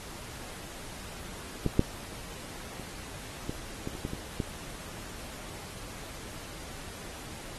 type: clicks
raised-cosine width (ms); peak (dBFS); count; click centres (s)
3; -13 / -7 / -29 / -20 / -20 / -27 / -20 / -22 / -16; 9; 1.663 / 1.794 / 2.797 / 3.495 / 3.874 / 3.952 / 4.051 / 4.134 / 4.402
effects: pink hiss -44 dBFS RMS until 7.58 s + AAC 32 kbps